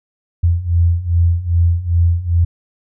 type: beating tone pair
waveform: sine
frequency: 84 / 86.5 Hz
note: E2 / F2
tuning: +33 / -16 cents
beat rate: 2.5 Hz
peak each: -16 / -13 dBFS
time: 0.43-2.45 s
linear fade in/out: 10 ms
effects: none